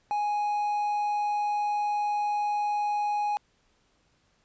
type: tone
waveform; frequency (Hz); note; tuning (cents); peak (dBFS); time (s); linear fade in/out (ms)
triangle; 830.6; G#5; 0; -23; 0.11-3.37; 0
effects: pink hiss -68 dBFS RMS until 4.44 s + resampled to 16000 Hz